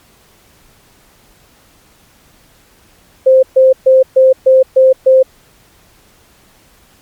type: tone bursts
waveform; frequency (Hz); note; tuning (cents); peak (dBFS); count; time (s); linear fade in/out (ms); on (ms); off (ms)
sine; 523.3; C5; 0; -3; 7; 3.26-5.23; 10; 170; 130
effects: pink hiss -48 dBFS RMS until 7.01 s + MP3 96 kbps